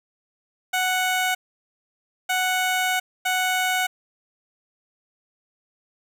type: tone bursts at uneven times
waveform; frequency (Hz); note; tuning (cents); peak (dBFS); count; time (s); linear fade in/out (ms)
15% pulse; 740; F#5; 0; -14; 3; 0.73-1.35 / 2.29-3 / 3.25-3.87; 10
effects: none